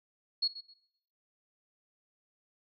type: tone with echo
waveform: sine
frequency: 4332 Hz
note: C#8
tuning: 41 cents flat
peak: -26 dBFS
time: 0.42-0.48 s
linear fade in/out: 10 ms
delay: 130 ms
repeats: 2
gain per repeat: -15 dB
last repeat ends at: 0.74 s
effects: noise-tail reverb RT60 0.7 s tail -20 dB re dry